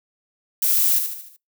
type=noise with echo; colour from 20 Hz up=violet; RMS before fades=-19 dBFS; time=0.62-0.99 s; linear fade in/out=5 ms; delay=75 ms; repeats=5; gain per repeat=-6 dB; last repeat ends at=1.365 s; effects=noise-tail reverb RT60 0.2 s tail -25 dB re dry